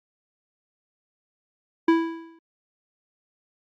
square tone with exponential decay, 329.6 Hz, E4, in tune, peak -14 dBFS, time 1.88-2.39 s, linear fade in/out 5 ms, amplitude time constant 110 ms, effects low-pass 2000 Hz 12 dB/octave + Opus 48 kbps

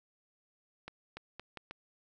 accelerating click train, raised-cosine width 0.3 ms, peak -27 dBFS, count 5, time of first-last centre 0.88-1.71 s, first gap 290 ms, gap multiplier 0.78, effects none

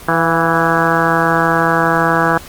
harmonic tone with a mistuned harmonic, 164.81 Hz, E3, in tune, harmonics 1 / 2 / 3 / 4 / 5 / 6 / 7 / 8 / 9 / 10, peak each -20 / -20 / -20 / -20 / -20 / -20 / -20 / -20 / -20 / -20 dBFS, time 0.08-2.38 s, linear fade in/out 5 ms, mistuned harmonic 4, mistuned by +41 cents, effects pink hiss -35 dBFS RMS until 2.48 s + Opus 32 kbps

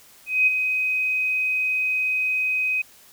sine tone with ADSR envelope, 2517 Hz, D#7, 19 cents sharp, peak -13 dBFS, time 0.26-2.82 s, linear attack 210 ms, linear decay 20 ms, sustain -7 dB, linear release 8 ms, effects white hiss -51 dBFS RMS until 3.12 s

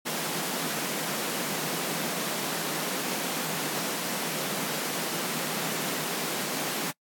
pink high-pass noise, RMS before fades -31 dBFS, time 0.05-6.92 s, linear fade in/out 20 ms, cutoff 150 Hz, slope 96 dB/octave, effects noise-tail reverb RT60 0.1 s tail -25 dB re dry + AAC 64 kbps

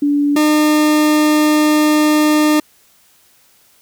sine / 40% pulse tone pair in turn, 288.7 / 303.4 Hz, D4 / D#4, -30 / -44 cents, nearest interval minor second, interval 86 cents, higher second, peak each -11 / -9 dBFS, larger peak second, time 0.02-0.36 / 0.36-2.6 s, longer second, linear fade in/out 5 ms, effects white hiss -52 dBFS RMS until 3.81 s

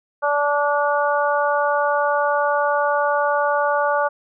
harmonic tone, 290 Hz, D4, 22 cents flat, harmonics 2 / 3 / 4 / 5, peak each -20 / -22 / -23 / -24 dBFS, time 0.22-4.09 s, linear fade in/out 20 ms, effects none

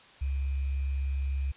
sine tone with sample-and-hold, 68.2 Hz, C#2, 28 cents flat, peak -27 dBFS, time 0.21-1.52 s, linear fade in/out 10 ms, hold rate 2450 Hz, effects white hiss -54 dBFS RMS until 1.56 s + resampled to 8000 Hz

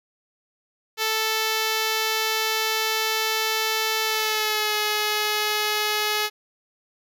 5% pulse tone with pitch glide, 440 to 423.3 Hz, A4 to G#4, 0 to +33 cents, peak -10 dBFS, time 0.97-6.3 s, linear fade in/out 50 ms, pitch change -67 cents, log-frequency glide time 4.04-4.75 s, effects none

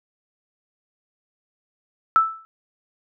sine tone with exponential decay, 1318.5 Hz, E6, in tune, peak -9 dBFS, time 2.16-2.45 s, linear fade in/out 0 ms, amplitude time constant 62 ms, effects none

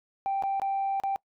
sine tone with dropouts, 784 Hz, G5, in tune, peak -24 dBFS, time 0.26-1.16 s, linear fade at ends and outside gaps 0 ms, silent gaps 0.424-0.436 / 0.598-0.618 / 1-1.036 s, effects noise-tail reverb RT60 0.1 s tail -25 dB re dry + tanh soft clip ceiling -23 dBFS

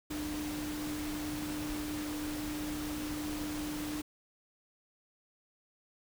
sine tone in noise, 300 Hz, D4, 37 cents sharp, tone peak -36 dBFS, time 0.1-4.02 s, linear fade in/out 10 ms, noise pink, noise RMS -42 dBFS, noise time 0.1-4.02 s, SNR +3 dB, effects none

